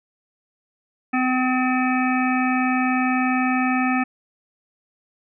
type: harmonic tone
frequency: 255.4 Hz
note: C4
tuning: 42 cents flat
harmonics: 1 / 3 / 5 / 7 / 9 / 10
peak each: -20 / -25 / -27 / -28 / -30 / -30 dBFS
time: 1.13-4.04 s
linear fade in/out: 10 ms
effects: none